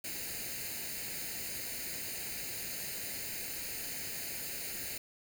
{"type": "noise with comb filter", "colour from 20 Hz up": "white", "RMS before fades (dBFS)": -40, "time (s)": [0.04, 4.98], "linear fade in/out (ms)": 5, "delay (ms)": 0.44, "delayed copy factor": 0.75, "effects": []}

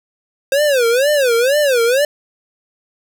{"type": "tone with vibrato", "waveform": "square", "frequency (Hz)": 525, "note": "C5", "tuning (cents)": 6, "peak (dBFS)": -12, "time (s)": [0.52, 2.05], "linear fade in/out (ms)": 2, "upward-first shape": "sine", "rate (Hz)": 2.1, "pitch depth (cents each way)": 230, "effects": []}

